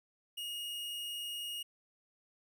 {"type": "tone", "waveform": "45% pulse", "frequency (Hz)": 2866, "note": "F7", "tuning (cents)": 44, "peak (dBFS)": -38, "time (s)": [0.37, 1.63], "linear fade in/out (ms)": 10, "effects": []}